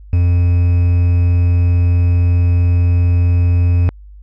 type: tone with quantisation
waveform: triangle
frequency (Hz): 87.7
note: F2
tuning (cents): +8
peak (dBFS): -7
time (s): 0.13-3.89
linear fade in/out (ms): 0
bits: 5
effects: added 50 Hz sine -34 dBFS peak until 4.22 s + low-pass 2000 Hz 12 dB/octave